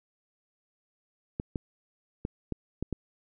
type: clicks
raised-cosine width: 3 ms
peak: -18 dBFS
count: 6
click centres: 1.399 / 1.558 / 2.251 / 2.523 / 2.826 / 2.927 s
effects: none